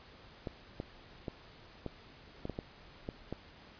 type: clicks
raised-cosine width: 2 ms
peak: -24 dBFS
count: 9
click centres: 0.472 / 0.801 / 1.282 / 1.863 / 2.454 / 2.497 / 2.589 / 3.089 / 3.326 s
effects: pink hiss -56 dBFS RMS until 3.79 s + resampled to 11025 Hz